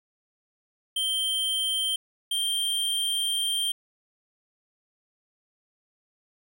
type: tone pair in turn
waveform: square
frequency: 3136 / 3169 Hz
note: G7 / G7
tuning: 0 / +18 cents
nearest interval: unison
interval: 18 cents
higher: second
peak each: -25 dBFS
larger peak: neither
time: 0.96-1.96 / 2.31-3.72 s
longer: second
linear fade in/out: 5 ms
effects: none